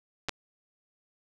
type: clicks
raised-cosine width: 0.2 ms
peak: -13 dBFS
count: 2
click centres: 0.286 / 0.293 s
effects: none